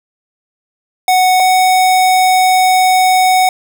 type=tone pair in turn; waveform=square; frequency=740 / 743.9 Hz; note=F#5 / F#5; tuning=0 / +9 cents; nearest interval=unison; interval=9 cents; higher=second; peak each=-8 dBFS; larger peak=neither; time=1.08-1.4 / 1.4-3.49 s; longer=second; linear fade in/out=2 ms; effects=none